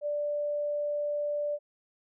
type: tone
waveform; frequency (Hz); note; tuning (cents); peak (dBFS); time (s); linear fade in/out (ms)
sine; 587.3; D5; 0; -28; 0.01-1.59; 50
effects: none